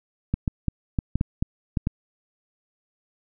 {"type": "clicks", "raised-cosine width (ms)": 5, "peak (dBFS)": -10, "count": 9, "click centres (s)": [0.34, 0.478, 0.683, 0.988, 1.156, 1.211, 1.425, 1.772, 1.871], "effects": []}